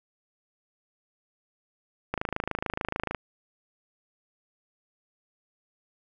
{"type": "click train", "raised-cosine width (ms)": 0.5, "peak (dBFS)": -13, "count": 28, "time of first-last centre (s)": [2.14, 3.147], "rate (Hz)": 26.8, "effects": []}